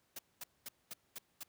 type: noise bursts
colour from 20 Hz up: white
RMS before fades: -45 dBFS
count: 6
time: 0.16-1.434 s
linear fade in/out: 5 ms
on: 29 ms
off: 220 ms
effects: pink hiss -75 dBFS RMS until 1.48 s + high-pass 80 Hz 12 dB/octave